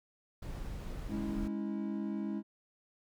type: noise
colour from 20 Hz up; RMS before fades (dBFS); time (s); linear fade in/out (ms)
brown; -41; 0.42-1.48; 5
type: chord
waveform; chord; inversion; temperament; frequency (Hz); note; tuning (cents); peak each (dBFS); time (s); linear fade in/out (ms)
triangle; C# minor; second; equal with one note detuned; 207.7 / 277.2 / 326; G#3 / C#4 / E4; 0 / 0 / -19; -34 / -40 / -38; 1.08-2.43; 50
effects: none